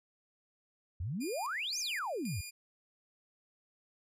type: exponential two-way sweep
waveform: sine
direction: up then down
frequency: 76.4 to 6720 to 76.4 Hz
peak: -34 dBFS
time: 1-2.41 s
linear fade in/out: 5 ms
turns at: 1.79 s
type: tone with tremolo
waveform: 10% pulse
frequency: 2422 Hz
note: D#7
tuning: 47 cents flat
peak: -33 dBFS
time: 1.2-2.51 s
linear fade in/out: 20 ms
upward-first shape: square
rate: 1.9 Hz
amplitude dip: 80%
effects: low-pass 12000 Hz 12 dB/octave